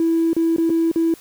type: tone with dropouts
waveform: triangle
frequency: 329.6 Hz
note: E4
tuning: in tune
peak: -11 dBFS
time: 0-1.14 s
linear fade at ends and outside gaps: 2 ms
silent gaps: 0.332-0.365 / 0.563-0.582 / 0.695-0.701 / 0.915-0.959 s
effects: tanh soft clip ceiling -12 dBFS + white hiss -46 dBFS RMS until 1.2 s